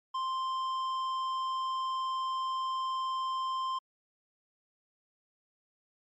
triangle tone with tanh clipping, 1046.5 Hz, C6, in tune, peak -32 dBFS, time 0.14-3.79 s, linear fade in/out 10 ms, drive 13 dB, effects MP3 64 kbps

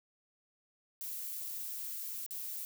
violet noise with dropouts, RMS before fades -41 dBFS, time 1.01-2.65 s, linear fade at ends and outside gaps 0 ms, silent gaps 2.263-2.308 s, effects none

